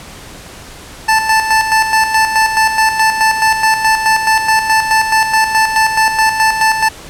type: tone with tremolo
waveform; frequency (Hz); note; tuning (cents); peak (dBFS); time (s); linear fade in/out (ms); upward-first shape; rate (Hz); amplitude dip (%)
25% pulse; 880; A5; 0; -4; 1.08-6.89; 10; square; 4.7; 55
effects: pink hiss -33 dBFS RMS until 7.09 s + low-pass 11000 Hz 12 dB/octave